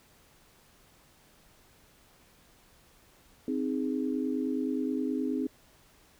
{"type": "chord", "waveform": "sine", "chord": "Ab major", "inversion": "first", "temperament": "equal", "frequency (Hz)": [261.6, 311.1, 415.3], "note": ["C4", "Eb4", "Ab4"], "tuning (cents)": [0, 0, 0], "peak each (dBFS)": [-30, -33, -36], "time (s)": [3.48, 5.47], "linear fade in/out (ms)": 2, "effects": ["pink hiss -61 dBFS RMS until 6.19 s"]}